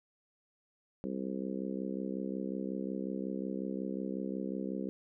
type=harmonic tone; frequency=65.5 Hz; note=C2; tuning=2 cents sharp; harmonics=3 / 4 / 5 / 6 / 7 / 8; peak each=-38 / -40 / -42 / -44 / -45 / -46 dBFS; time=1.04-4.89 s; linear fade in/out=0 ms; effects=none